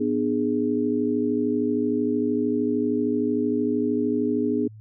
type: chord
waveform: sine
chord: G# diminished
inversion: first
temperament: equal with one note detuned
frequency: 246.9 / 300 / 415.3 Hz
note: B3 / D4 / G#4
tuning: 0 / +37 / 0 cents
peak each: -24 / -25 / -26 dBFS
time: 0-4.68 s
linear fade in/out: 10 ms
effects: added 108 Hz sine -41 dBFS peak until 4.8 s